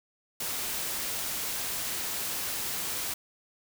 white noise, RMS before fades -33 dBFS, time 0.4-3.14 s, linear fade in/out 5 ms, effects none

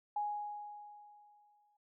sine tone with exponential decay, 830.6 Hz, G#5, in tune, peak -32 dBFS, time 0.16-1.77 s, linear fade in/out 5 ms, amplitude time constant 350 ms, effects none

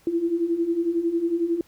sine beating tone pair, 329.6 / 340.6 Hz, E4 / F4, 0 / -43 cents, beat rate 11 Hz, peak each -27 / -22 dBFS, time 0.07-1.61 s, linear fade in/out 2 ms, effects pink hiss -58 dBFS RMS until 1.67 s

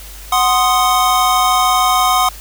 square chord, C diminished, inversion second, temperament equal, 740 / 1046.5 / 1244.5 Hz, Gb5 / C6 / Eb6, 0 / 0 / 0 cents, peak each -16 dBFS, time 0.32-2.29 s, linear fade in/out 5 ms, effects added 50 Hz sine -33 dBFS peak until 2.4 s + white hiss -36 dBFS RMS until 2.4 s

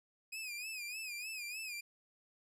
sawtooth tone with vibrato, 2497 Hz, D#7, 6 cents sharp, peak -38 dBFS, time 0.32-1.81 s, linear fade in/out 10 ms, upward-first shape sine, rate 3.3 Hz, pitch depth 100 cents each way, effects resampled to 32000 Hz

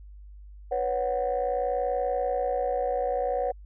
sine chord, B suspended second, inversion none, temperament equal, 493.9 / 554.4 / 740 Hz, B4 / C#5 / F#5, 0 / 0 / 0 cents, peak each -28 dBFS, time 0.71-3.52 s, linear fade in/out 10 ms, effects tanh soft clip ceiling -18 dBFS + added 50 Hz sine -43 dBFS peak until 3.65 s

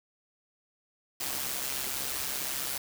white noise with amplitude modulation, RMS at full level -31 dBFS, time 1.2-2.78 s, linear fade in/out 5 ms, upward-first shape sine, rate 134 Hz, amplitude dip 60%, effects none

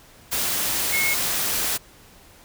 sine tone in noise, 2176 Hz, C#7, 33 cents flat, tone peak -21 dBFS, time 0.92-1.15 s, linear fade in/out 20 ms, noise white, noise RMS -24 dBFS, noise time 0.31-1.78 s, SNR 0 dB, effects pink hiss -50 dBFS RMS until 2.44 s

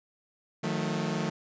sawtooth tone cluster, 155.4 / 179.7 / 219.5 Hz, D#3 / F3 / A3, -2 / +50 / -4 cents, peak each -29 dBFS, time 0.63-1.3 s, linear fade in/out 10 ms, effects resampled to 16000 Hz

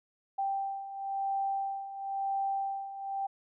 sine beating tone pair, 784 / 784.98 Hz, G5 / G5, 0 / +2 cents, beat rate 0.98 Hz, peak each -37 / -32 dBFS, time 0.38-3.27 s, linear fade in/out 10 ms, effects none

